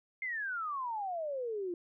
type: exponential sweep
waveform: sine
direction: down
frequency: 2131 to 339.5 Hz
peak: -34 dBFS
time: 0.22-1.74 s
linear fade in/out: 2 ms
effects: none